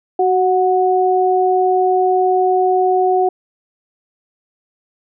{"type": "tone pair together", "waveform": "sine", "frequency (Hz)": [373.3, 735], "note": ["F#4", "F#5"], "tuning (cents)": [15, -12], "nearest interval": "octave", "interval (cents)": 1173, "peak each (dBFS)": -14, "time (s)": [0.19, 3.29], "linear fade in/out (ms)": 5, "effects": []}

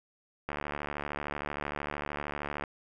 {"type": "click train", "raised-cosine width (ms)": 0.5, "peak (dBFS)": -19, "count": 158, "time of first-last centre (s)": [0.49, 2.638], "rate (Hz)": 73.1, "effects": []}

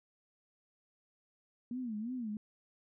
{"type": "tone with vibrato", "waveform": "sine", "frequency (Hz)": 232, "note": "A#3", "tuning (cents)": -8, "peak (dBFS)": -36, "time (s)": [1.71, 2.37], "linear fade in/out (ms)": 2, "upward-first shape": "sine", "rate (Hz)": 2.9, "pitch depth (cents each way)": 180, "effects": []}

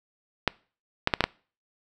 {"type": "clicks", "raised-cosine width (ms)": 0.3, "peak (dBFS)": -4, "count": 5, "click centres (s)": [0.477, 1.074, 1.138, 1.207, 1.24], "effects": ["noise-tail reverb RT60 0.4 s tail -24 dB re dry"]}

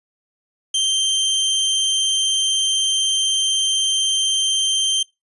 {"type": "tone", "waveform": "sawtooth", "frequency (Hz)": 3142, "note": "G7", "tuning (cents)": 3, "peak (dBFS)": -13, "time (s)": [0.74, 5.03], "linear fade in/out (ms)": 5, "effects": ["noise-tail reverb RT60 0.2 s tail -22 dB re dry", "resampled to 24000 Hz"]}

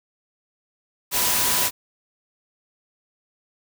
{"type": "tone in noise", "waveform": "sine", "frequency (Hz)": 987.8, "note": "B5", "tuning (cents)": 0, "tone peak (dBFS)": -32, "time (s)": [1.11, 1.71], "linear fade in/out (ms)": 50, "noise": "white", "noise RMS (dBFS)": -21, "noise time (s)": [1.11, 1.71], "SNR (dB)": -14, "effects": []}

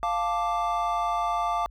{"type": "chord", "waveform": "triangle", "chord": "D minor", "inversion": "first", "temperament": "equal", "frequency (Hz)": [698.5, 880, 1174.7], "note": ["F5", "A5", "D6"], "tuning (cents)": [0, 0, 0], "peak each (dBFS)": [-26, -28, -26], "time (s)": [0.03, 1.66], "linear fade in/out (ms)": 0, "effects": ["added 50 Hz sine -45 dBFS peak until 1.7 s"]}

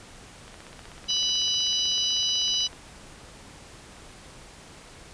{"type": "click train", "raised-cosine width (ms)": 0.3, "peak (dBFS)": -28, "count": 37, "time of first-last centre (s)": [0.48, 2.73], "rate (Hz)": 16}
{"type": "harmonic tone", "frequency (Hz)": 987.8, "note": "B5", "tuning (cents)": 0, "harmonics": [3, 4, 5, 6], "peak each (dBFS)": [-26, -28, -30, -32], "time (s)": [1.08, 2.68], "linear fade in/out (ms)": 20}
{"effects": ["pink hiss -47 dBFS RMS until 5.13 s", "resampled to 22050 Hz"]}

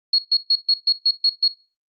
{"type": "tone bursts", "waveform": "sine", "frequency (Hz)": 4320, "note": "C#8", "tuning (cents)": -45, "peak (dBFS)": -13, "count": 8, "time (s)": [0.13, 1.48], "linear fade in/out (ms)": 5, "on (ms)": 55, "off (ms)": 130, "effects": ["noise-tail reverb RT60 0.3 s tail -17 dB re dry", "Opus 48 kbps"]}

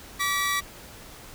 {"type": "tone pair together", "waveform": "sawtooth", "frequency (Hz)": [1153.5, 1940], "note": ["D6", "B6"], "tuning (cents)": [-31, -31], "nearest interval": "major sixth", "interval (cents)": 900, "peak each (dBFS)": -23, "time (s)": [0.19, 0.61], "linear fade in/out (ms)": 20, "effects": ["pink hiss -45 dBFS RMS until 1.34 s"]}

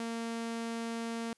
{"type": "tone", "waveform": "sawtooth", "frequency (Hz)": 230, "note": "A#3", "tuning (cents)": -23, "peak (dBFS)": -31, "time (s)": [0, 1.33], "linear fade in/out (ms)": 2, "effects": ["white hiss -73 dBFS RMS until 1.37 s", "resampled to 24000 Hz"]}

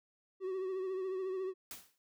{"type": "tone with vibrato", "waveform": "triangle", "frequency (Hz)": 376.7, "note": "F#4", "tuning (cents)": 31, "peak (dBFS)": -33, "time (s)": [0.4, 1.54], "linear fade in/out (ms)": 50, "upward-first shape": "triangle", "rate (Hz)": 14, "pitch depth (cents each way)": 51}
{"type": "noise with exponential decay", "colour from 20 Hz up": "white", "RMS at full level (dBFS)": -43, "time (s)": [1.71, 1.98], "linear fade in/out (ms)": 1, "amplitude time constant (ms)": 58}
{"effects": []}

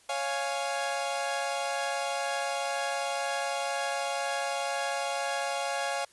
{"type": "chord", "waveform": "sawtooth", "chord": "Db major", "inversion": "none", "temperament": "equal", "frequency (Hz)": [554.4, 698.5, 830.6], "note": ["Db5", "F5", "Ab5"], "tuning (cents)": [0, 0, 0], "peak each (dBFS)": -30, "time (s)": [0.09, 6.05], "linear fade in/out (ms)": 5, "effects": ["white hiss -60 dBFS RMS until 6.12 s", "resampled to 24000 Hz"]}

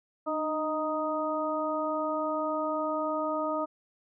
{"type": "harmonic tone with a mistuned harmonic", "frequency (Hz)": 311.4, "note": "D#4", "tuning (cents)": 2, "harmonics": [1, 2, 3, 4], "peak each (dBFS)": [-34, -31, -36, -33], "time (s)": [0.26, 3.66], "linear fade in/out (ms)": 20, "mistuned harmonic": 1, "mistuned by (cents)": -42, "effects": []}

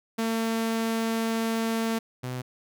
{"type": "tone pair in turn", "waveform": "sawtooth", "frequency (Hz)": [225.9, 126.38], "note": ["A3", "B2"], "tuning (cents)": [46, 40], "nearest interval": "minor seventh", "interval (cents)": 1006, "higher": "first", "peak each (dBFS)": [-21, -27], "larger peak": "first", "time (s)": [[0.18, 1.99], [2.23, 2.42]], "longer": "first", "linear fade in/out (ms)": 10, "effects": []}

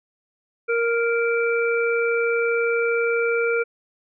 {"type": "harmonic tone", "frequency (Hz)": 466.2, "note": "A#4", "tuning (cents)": 0, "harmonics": [1, 3, 5], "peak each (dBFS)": [-20, -25, -27], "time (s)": [0.68, 3.64], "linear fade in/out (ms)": 20, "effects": []}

